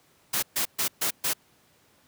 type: noise bursts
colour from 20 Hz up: white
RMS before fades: -26 dBFS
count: 5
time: 0.33-1.335 s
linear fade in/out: 10 ms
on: 97 ms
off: 130 ms
effects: pink hiss -62 dBFS RMS until 2.07 s + high-pass 100 Hz 12 dB/octave